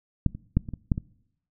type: clicks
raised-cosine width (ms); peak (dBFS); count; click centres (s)
5; -8 / -25 / -7 / -23 / -21 / -9 / -17; 7; 0.263 / 0.35 / 0.57 / 0.688 / 0.737 / 0.918 / 0.979
effects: noise-tail reverb RT60 0.8 s tail -24 dB re dry